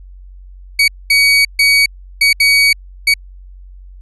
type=tone bursts at uneven times; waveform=30% pulse; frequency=2250 Hz; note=C#7; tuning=25 cents sharp; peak=-5 dBFS; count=6; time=0.79-0.88 / 1.1-1.45 / 1.59-1.86 / 2.21-2.33 / 2.4-2.73 / 3.07-3.14 s; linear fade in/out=5 ms; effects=added 46 Hz sine -33 dBFS peak until 4.01 s + resampled to 24000 Hz